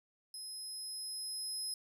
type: tone with level ramp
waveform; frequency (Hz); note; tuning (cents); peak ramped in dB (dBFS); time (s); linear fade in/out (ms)
25% pulse; 5100; D#8; +42; -39 to -32; 0.34-1.74; 2
effects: none